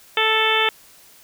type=harmonic tone; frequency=439.8 Hz; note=A4; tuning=1 cent flat; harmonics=1 / 2 / 3 / 4 / 5 / 6 / 7 / 8; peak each=-24 / -24 / -24 / -24 / -24 / -24 / -24 / -24 dBFS; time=0.17-0.69 s; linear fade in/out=2 ms; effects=white hiss -49 dBFS RMS until 1.23 s